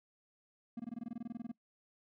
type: tone bursts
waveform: triangle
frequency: 233.1 Hz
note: A#3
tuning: in tune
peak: -36 dBFS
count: 16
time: 0.77-1.517 s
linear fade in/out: 5 ms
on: 27 ms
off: 21 ms
effects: noise-tail reverb RT60 0.1 s tail -22 dB re dry